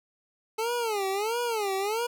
25% pulse tone with vibrato, 430.6 Hz, A4, 37 cents flat, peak -23 dBFS, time 0.58-2.07 s, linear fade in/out 10 ms, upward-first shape sine, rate 1.5 Hz, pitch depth 200 cents each way, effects none

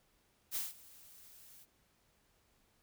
blue noise with ADSR envelope, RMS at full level -36 dBFS, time 0.51-1.66 s, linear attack 51 ms, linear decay 170 ms, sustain -22 dB, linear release 37 ms, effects pink hiss -73 dBFS RMS until 2.82 s

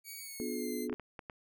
5% pulse tone with pitch glide, 2256 to 2069 Hz, C#7 to C7, +30 to -20 cents, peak -34 dBFS, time 0.04-0.88 s, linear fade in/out 50 ms, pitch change -150 cents, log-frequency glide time 0.18-0.75 s
sine chord, B diminished seventh, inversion none, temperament just, 246.9 / 296.3 / 355.6 / 426.7 Hz, B3 / D4 / F4 / Ab4, 0 / +15 / +31 / +47 cents, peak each -38 / -42 / -41 / -40 dBFS, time 0.4-0.94 s, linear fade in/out 0 ms
clicks, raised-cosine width 0.5 ms, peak -28 dBFS, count 5, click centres 0.897 / 0.928 / 0.997 / 1.192 / 1.298 s
effects none

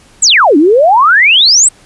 sine exponential two-way sweep, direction down then up, 8372 to 277.1 to 8372 Hz, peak -3 dBFS, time 0.22-1.69 s, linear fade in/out 10 ms, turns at 0.57 s, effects pink hiss -43 dBFS RMS until 1.85 s + resampled to 24000 Hz

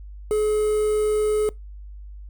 triangle tone with quantisation, 425.5 Hz, G#4, 42 cents sharp, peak -16 dBFS, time 0.31-1.49 s, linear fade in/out 0 ms, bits 6, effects noise-tail reverb RT60 0.2 s tail -24 dB re dry + added 50 Hz sine -36 dBFS peak until 2.29 s

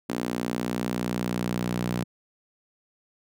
sawtooth tone with high-pass filter sweep, 60.2 Hz, B1, 44 cents flat, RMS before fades -29 dBFS, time 0.09-2.04 s, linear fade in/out 5 ms, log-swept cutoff 250 to 160 Hz, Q 2, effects none

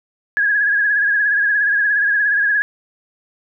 sine tone with vibrato, 1661.2 Hz, G#6, in tune, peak -13 dBFS, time 0.37-2.62 s, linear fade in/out 0 ms, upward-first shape triangle, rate 17 Hz, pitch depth 68 cents each way, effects none

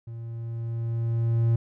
triangle tone with level ramp, 115.5 Hz, A#2, 16 cents flat, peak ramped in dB -33 to -16 dBFS, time 0.07-1.56 s, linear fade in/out 5 ms, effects none

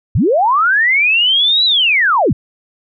sine linear two-way sweep, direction up then down, 69.3 to 4000 to 69.3 Hz, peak -9 dBFS, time 0.15-2.33 s, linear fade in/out 5 ms, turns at 1.65 s, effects none

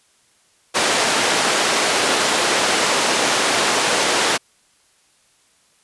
pink band-pass noise, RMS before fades -18 dBFS, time 0.74-4.38 s, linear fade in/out 20 ms, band 400 to 8400 Hz, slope 12 dB/octave, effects white hiss -58 dBFS RMS until 5.83 s + resampled to 24000 Hz

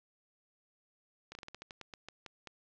slowing click train, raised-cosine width 0.2 ms, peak -28 dBFS, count 13, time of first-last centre 1.32-2.473 s, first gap 31 ms, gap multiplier 1.19, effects low-pass 6000 Hz 12 dB/octave + 11-bit

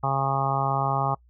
harmonic tone, 136.5 Hz, C#3, 26 cents flat, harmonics 1 / 2 / 3 / 4 / 5 / 6 / 7 / 8 / 9, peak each -27 / -39 / -37 / -37 / -31 / -27 / -33 / -30 / -31 dBFS, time 0.03-1.15 s, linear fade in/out 10 ms, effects noise-tail reverb RT60 0.1 s tail -25 dB re dry + added 60 Hz sine -54 dBFS peak until 1.29 s

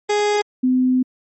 30% pulse / sine tone pair in turn, 415.3 / 255 Hz, G#4 / C4, 0 / -44 cents, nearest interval minor sixth, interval 844 cents, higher first, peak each -13 dBFS, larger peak neither, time 0.09-0.42 / 0.63-1.03 s, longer second, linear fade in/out 10 ms, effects MP3 32 kbps

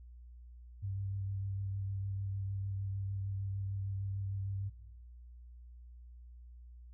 sine tone with vibrato, 98 Hz, G2, in tune, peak -35 dBFS, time 0.82-4.7 s, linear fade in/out 20 ms, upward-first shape sine, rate 6.6 Hz, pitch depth 17 cents each way, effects noise-tail reverb RT60 1.0 s tail -21 dB re dry + added 60 Hz sine -50 dBFS peak until 6.93 s

